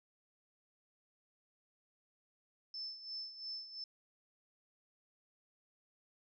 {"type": "tone with tremolo", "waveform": "sine", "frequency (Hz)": 5274, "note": "E8", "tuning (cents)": 0, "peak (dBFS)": -40, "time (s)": [2.74, 3.84], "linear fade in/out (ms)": 2, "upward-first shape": "sine", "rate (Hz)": 2.9, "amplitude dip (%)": 70, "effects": []}